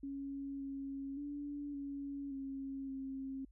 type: tone with pitch steps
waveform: sine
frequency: 276.9 / 274.4 / 288.3 / 280.4 / 271.5 / 268.1 Hz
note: C#4 / C#4 / D4 / C#4 / C#4 / C4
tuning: -2 / -17 / -32 / +20 / -36 / +42 cents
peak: -40 dBFS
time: 0.03-3.45 s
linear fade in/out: 5 ms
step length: 570 ms
effects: added 50 Hz sine -60 dBFS peak until 3.51 s